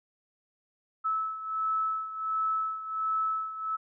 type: beating tone pair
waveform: sine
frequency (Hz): 1303 / 1304.4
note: E6 / E6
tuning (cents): -20 / -19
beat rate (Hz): 1.4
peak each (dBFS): -29 / -34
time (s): 1.04-3.77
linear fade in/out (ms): 20
effects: none